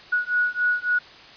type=beating tone pair; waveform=sine; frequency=1460 / 1463.6 Hz; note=F#6 / F#6; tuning=-24 / -19 cents; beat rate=3.6 Hz; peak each=-23 dBFS; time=0.12-0.99 s; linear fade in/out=10 ms; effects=white hiss -45 dBFS RMS until 1.36 s + resampled to 11025 Hz